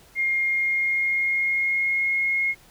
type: tone with pitch glide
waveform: sine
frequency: 2128 to 2155 Hz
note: C7 to C#7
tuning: +29 to -49 cents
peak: -20 dBFS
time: 0.15-2.55 s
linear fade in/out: 50 ms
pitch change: +22 cents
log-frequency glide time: 0.41-2.1 s
effects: pink hiss -53 dBFS RMS until 2.7 s